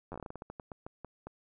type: slowing click train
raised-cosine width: 1 ms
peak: -28 dBFS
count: 17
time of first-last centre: 0.12-1.27 s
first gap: 10 ms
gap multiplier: 1.23
effects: none